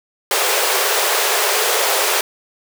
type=high-pass noise; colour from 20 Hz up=pink; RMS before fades=-17 dBFS; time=0.31-2.21 s; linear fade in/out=2 ms; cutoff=380 Hz; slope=96 dB/octave; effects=none